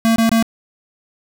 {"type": "tone bursts", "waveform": "square", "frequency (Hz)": 226.6, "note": "A#3", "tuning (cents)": -49, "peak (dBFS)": -12, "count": 3, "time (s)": [0.05, 0.426], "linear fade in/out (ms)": 0, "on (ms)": 110, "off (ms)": 23, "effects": []}